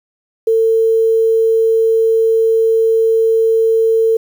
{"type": "tone", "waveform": "sine", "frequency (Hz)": 450, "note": "A4", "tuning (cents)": 39, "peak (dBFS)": -9, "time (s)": [0.47, 4.17], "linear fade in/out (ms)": 5, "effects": ["7-bit"]}